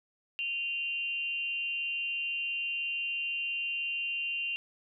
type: tone with amplitude modulation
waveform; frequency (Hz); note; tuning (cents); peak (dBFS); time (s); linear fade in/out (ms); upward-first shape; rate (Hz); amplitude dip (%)
sine; 2777; F7; -10; -28; 0.39-4.56; 0; sine; 295; 60
effects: none